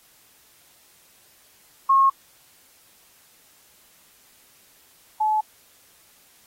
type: tone pair in turn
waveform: sine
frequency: 1084 / 860.4 Hz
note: C#6 / A5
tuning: -39 / -39 cents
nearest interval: major third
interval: 400 cents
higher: first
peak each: -13 / -18 dBFS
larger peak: first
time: 1.89-2.1 / 5.2-5.41 s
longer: neither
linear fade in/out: 10 ms
effects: white hiss -56 dBFS RMS until 6.46 s + AAC 48 kbps